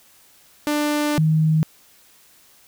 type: tone pair in turn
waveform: sawtooth / sine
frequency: 296.6 / 157.12 Hz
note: D4 / D#3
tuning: +17 / +17 cents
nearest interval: major seventh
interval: 1100 cents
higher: first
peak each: -15 / -14 dBFS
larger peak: second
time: 0.67-1.18 / 1.18-1.63 s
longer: first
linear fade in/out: 0 ms
effects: white hiss -53 dBFS RMS until 2.67 s